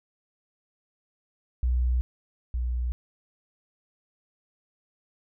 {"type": "tone pair in turn", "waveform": "sine", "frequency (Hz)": [61.74, 60.89], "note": ["B1", "B1"], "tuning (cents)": [0, -24], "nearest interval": "unison", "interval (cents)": 24, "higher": "first", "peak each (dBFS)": [-21, -25], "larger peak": "first", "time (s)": [[1.63, 2.01], [2.54, 2.92]], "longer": "neither", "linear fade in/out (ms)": 0, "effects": []}